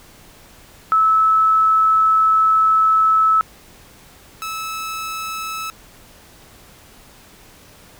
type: tone pair in turn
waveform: sine / sawtooth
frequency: 1303 / 1303 Hz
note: E6 / E6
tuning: -20 / -20 cents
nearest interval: unison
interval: 0 cents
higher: neither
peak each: -11 / -21 dBFS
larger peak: first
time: 0.92-3.41 / 4.42-5.7 s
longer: first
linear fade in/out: 0 ms
effects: pink hiss -46 dBFS RMS until 7.99 s